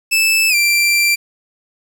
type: tone with pitch glide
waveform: sawtooth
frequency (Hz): 2630 to 2357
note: E7 to D7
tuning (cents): -5 to +6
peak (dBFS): -8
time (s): 0.11-1.16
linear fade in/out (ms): 20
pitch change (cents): -189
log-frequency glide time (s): 0.49-0.55
effects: 7-bit